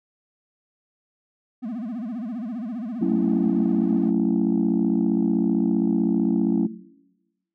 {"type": "tone with vibrato", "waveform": "triangle", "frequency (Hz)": 230, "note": "A#3", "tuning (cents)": -23, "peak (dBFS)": -25, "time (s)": [1.62, 4.11], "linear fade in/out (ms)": 20, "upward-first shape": "sine", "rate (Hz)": 15, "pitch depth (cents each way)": 190}
{"type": "chord", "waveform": "sine", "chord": "F# minor seventh", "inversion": "none", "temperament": "just", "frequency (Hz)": [185, 222, 277.5, 333], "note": ["F#3", "A3", "C#4", "E4"], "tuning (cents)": [0, 16, 2, 18], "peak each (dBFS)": -23, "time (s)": [3.01, 6.67], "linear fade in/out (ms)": 10}
{"effects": ["noise-tail reverb RT60 1.0 s tail -18 dB re dry", "tanh soft clip ceiling -12 dBFS"]}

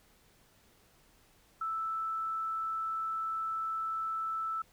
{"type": "tone", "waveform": "sine", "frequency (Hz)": 1318.5, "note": "E6", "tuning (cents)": 0, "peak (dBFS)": -32, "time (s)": [1.61, 4.62], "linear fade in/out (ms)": 5, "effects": ["pink hiss -65 dBFS RMS until 4.72 s"]}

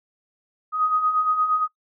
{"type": "beating tone pair", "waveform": "sine", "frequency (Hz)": [1244.5, 1253.1], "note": ["D#6", "D#6"], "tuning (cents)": [0, 12], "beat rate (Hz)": 8.6, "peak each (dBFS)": [-27, -19], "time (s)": [0.72, 1.68], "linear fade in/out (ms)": 50, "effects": ["noise-tail reverb RT60 0.1 s tail -22 dB re dry"]}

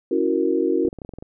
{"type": "chord", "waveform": "sine", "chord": "F# dominant seventh", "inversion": "second", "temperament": "equal", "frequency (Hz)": [277.2, 329.6, 370, 466.2], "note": ["C#4", "E4", "F#4", "A#4"], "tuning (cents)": [0, 0, 0, 0], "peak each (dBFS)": [-25, -22, -22, -24], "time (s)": [0.11, 0.89], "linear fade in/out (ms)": 5}
{"type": "clicks", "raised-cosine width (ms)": 2, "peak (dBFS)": -23, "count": 10, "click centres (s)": [0.851, 0.883, 0.929, 0.987, 1.018, 1.049, 1.092, 1.137, 1.186, 1.225]}
{"effects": []}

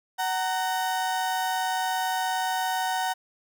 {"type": "tone pair together", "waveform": "35% pulse", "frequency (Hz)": [750, 923.2], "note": ["F#5", "A#5"], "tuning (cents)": [23, -17], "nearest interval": "major third", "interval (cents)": 360, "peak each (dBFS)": [-25, -28], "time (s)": [0.18, 3.14], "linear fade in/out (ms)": 20, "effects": []}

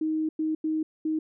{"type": "tone bursts at uneven times", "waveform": "sine", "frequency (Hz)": 313.6, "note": "D#4", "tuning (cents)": 14, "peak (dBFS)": -24, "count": 4, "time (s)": [[0.01, 0.29], [0.39, 0.55], [0.64, 0.83], [1.05, 1.19]], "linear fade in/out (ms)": 5, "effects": []}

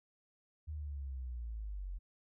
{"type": "linear sweep", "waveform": "sine", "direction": "down", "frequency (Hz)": [78.2, 43.17], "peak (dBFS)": -39, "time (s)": [0.67, 1.99], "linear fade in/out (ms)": 20, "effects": []}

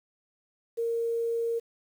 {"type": "tone with quantisation", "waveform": "sine", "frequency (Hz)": 463.2, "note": "A#4", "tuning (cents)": -11, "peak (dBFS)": -26, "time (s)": [0.77, 1.6], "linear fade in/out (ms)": 20, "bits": 9, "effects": []}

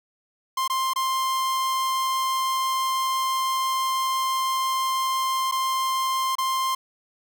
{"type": "tone with dropouts", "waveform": "45% pulse", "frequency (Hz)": 1051, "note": "C6", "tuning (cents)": 7, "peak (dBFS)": -22, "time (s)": [0.57, 6.75], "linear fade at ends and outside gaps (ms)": 5, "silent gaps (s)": [[0.678, 0.698], [0.935, 0.959], [5.514, 5.521], [6.354, 6.383]], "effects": []}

